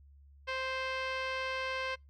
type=tone with low-pass filter; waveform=15% pulse; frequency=523.3 Hz; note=C5; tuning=in tune; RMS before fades=-36 dBFS; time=0.47-1.96 s; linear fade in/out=20 ms; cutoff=3400 Hz; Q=4.9; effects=noise-tail reverb RT60 0.2 s tail -26 dB re dry + added 70 Hz sine -55 dBFS peak until 2.09 s